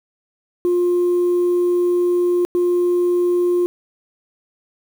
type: tone bursts at uneven times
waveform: sine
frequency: 353.5 Hz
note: F4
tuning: 21 cents sharp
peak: -12 dBFS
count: 2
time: 0.65-2.45 / 2.55-3.66 s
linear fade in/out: 0 ms
effects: tanh soft clip ceiling -12 dBFS + 7-bit